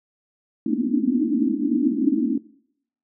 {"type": "band-pass noise", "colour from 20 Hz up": "pink", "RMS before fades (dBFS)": -21, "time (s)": [0.66, 2.38], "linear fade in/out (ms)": 5, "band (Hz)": [220, 320], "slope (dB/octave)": 96, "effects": ["noise-tail reverb RT60 0.7 s tail -21 dB re dry"]}